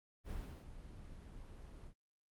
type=noise with ADSR envelope; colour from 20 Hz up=brown; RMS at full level=-42 dBFS; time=0.24-1.94 s; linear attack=62 ms; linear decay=330 ms; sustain=-10 dB; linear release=70 ms; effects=Opus 24 kbps